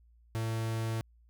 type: tone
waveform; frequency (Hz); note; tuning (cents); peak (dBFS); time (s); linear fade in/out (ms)
45% pulse; 112.5; A2; +39; -31; 0.35-1.01; 0
effects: added 58 Hz sine -59 dBFS peak until 1.29 s